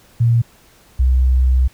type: tone pair in turn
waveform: sine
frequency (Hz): 117.1 / 63.89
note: A#2 / C2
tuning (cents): +8 / -41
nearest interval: minor seventh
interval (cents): 1049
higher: first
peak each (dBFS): -10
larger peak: neither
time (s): 0.2-0.42 / 0.99-1.68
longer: second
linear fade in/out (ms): 10
effects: pink hiss -50 dBFS RMS until 1.73 s